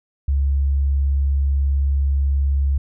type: tone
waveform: sine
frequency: 69.3 Hz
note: C#2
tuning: in tune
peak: -15 dBFS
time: 0.28-2.78 s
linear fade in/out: 5 ms
effects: none